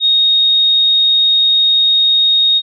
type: tone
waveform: sine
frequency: 3729 Hz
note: A#7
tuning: in tune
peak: -8 dBFS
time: 0-2.62 s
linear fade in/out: 50 ms
effects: none

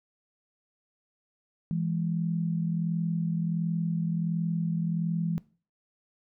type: tone pair together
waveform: sine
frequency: 166.6 / 208 Hz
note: E3 / G#3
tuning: +19 / +3 cents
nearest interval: major third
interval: 384 cents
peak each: -27 / -33 dBFS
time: 1.71-5.38 s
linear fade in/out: 0 ms
effects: noise-tail reverb RT60 0.4 s tail -20 dB re dry

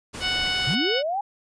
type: noise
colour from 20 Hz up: pink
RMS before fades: -35 dBFS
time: 0.13-0.76 s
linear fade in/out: 20 ms
type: harmonic tone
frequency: 740 Hz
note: F#5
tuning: in tune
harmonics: 1 / 2 / 3 / 4 / 5 / 6 / 7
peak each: -36 / -30 / -30 / -26 / -32 / -36 / -32 dBFS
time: 0.2-1.03 s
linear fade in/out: 50 ms
type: linear sweep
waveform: sine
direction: up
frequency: 110 to 833 Hz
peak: -23 dBFS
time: 0.67-1.21 s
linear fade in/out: 5 ms
effects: resampled to 22050 Hz

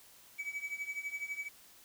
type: tone with tremolo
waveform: triangle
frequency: 2283 Hz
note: D7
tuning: 50 cents flat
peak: -32 dBFS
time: 0.38-1.49 s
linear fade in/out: 20 ms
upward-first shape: triangle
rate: 12 Hz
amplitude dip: 90%
effects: white hiss -59 dBFS RMS until 1.84 s

